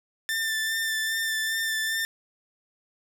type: tone with vibrato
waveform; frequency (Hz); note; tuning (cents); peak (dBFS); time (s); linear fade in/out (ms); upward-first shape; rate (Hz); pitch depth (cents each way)
sawtooth; 1780; A6; +20; -22; 0.29-2.05; 0; sine; 2.5; 18
effects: none